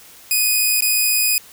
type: tone with dropouts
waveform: 5% pulse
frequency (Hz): 2489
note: D#7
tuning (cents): 0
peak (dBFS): -5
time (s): 0.31-1.38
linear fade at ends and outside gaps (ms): 1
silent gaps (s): 0.807-0.822
effects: white hiss -44 dBFS RMS until 1.52 s